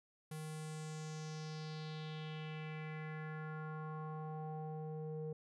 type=tone with low-pass filter sweep; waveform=square; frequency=155.56 Hz; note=D#3; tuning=in tune; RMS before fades=-45 dBFS; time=0.31-5.33 s; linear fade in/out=5 ms; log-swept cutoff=11000 to 480 Hz; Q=3.2; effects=none